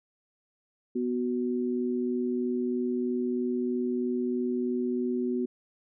sine tone pair together, 246.9 / 370 Hz, B3 / F#4, 0 / 0 cents, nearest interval perfect fifth, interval 700 cents, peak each -28 / -30 dBFS, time 0.95-5.46 s, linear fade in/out 10 ms, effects none

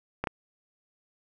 clicks, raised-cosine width 0.5 ms, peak -14 dBFS, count 2, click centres 0.24 / 0.272 s, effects none

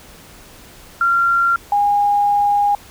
sine tone pair in turn, 1379 / 816.9 Hz, F6 / G#5, -22 / -29 cents, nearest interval major sixth, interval 907 cents, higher first, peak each -12 dBFS, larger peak neither, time 1.01-1.56 / 1.72-2.75 s, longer second, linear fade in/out 2 ms, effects pink hiss -42 dBFS RMS until 2.9 s

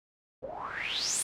white noise with low-pass filter sweep, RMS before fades -34 dBFS, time 0.42-1.23 s, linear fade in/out 10 ms, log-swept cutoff 470 to 10000 Hz, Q 9.1, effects none

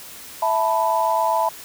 sine chord, E suspended fourth, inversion none, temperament equal, 659.3 / 880 / 987.8 Hz, E5 / A5 / B5, 0 / 0 / 0 cents, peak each -22 / -21 / -21 dBFS, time 0.42-1.49 s, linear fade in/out 5 ms, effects white hiss -39 dBFS RMS until 1.64 s

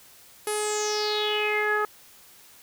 sawtooth tone with low-pass filter sweep, 422 Hz, G#4, 28 cents sharp, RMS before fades -26 dBFS, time 0.47-1.85 s, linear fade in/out 2 ms, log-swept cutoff 11000 to 1400 Hz, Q 6.9, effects white hiss -52 dBFS RMS until 2.62 s

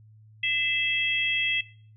sine tone cluster, 2032 / 2635 / 3264 Hz, B6 / E7 / G#7, +49 / -1 / -31 cents, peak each -29 / -26 / -30 dBFS, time 0.43-1.61 s, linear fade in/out 5 ms, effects noise-tail reverb RT60 0.5 s tail -19 dB re dry + added 108 Hz sine -50 dBFS peak until 1.96 s

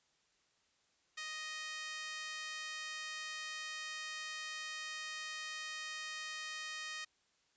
5% pulse tone with high-pass filter, 623 Hz, D#5, 2 cents sharp, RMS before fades -44 dBFS, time 1.17-7.05 s, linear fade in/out 10 ms, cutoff 1600 Hz, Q 2.7, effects white hiss -75 dBFS RMS until 7.56 s + resampled to 16000 Hz

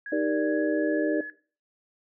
sine tone with pitch glide, 1661.2 to 1701 Hz, G#6 to G#6, 0 to +41 cents, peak -34 dBFS, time 0.06-1.3 s, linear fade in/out 2 ms, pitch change +41 cents, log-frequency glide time 0.36-1.06 s
sine chord, Eb major seventh, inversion none, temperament equal, 311.1 / 392 / 466.2 / 587.3 Hz, Eb4 / G4 / Bb4 / D5, 0 / 0 / 0 / 0 cents, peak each -26 / -32 / -31 / -28 dBFS, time 0.12-1.21 s, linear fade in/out 5 ms
effects noise-tail reverb RT60 0.4 s tail -18 dB re dry

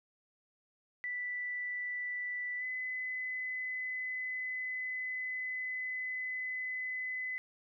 sine tone with pitch glide, 1975.5 to 2017 Hz, B6 to B6, 0 to +36 cents, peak -35 dBFS, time 1.04-7.38 s, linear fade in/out 0 ms, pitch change +36 cents, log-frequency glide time 2.58-2.64 s, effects none

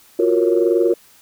sine chord, Gb major seventh, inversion third, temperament equal, 349.2 / 370 / 466.2 / 554.4 Hz, F4 / Gb4 / Bb4 / Db5, 0 / 0 / 0 / 0 cents, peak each -16 / -19 / -17 / -22 dBFS, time 0.19-0.94 s, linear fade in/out 5 ms, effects tanh soft clip ceiling -3 dBFS + white hiss -50 dBFS RMS until 1.21 s

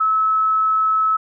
sine tone, 1297 Hz, E6, 28 cents flat, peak -14 dBFS, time 0-1.17 s, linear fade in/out 10 ms, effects none

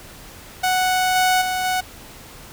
sawtooth tone with level steps, 740 Hz, F#5, in tune, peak -13 / -11 / -17 / -15 dBFS, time 0.63-1.81 s, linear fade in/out 10 ms, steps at 1.15 / 1.41 / 1.64 s, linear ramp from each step 10 ms, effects pink hiss -41 dBFS RMS until 2.52 s

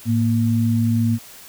sine tone pair together, 109.51 / 232.2 Hz, A2 / A#3, -8 / -7 cents, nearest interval octave + minor second, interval 1301 cents, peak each -18 dBFS, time 0.05-1.19 s, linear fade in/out 50 ms, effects white hiss -42 dBFS RMS until 1.48 s

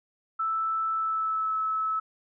sine tone with pitch glide, 1318.5 to 1300.3 Hz, E6 to E6, 0 to -24 cents, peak -25 dBFS, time 0.39-2 s, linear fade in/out 10 ms, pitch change -24 cents, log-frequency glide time 0.93-1.56 s, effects none

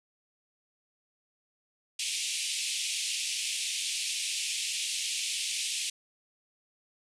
pink band-pass noise, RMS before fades -33 dBFS, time 1.99-5.9 s, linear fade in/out 5 ms, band 2400 to 10000 Hz, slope 48 dB/octave, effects none

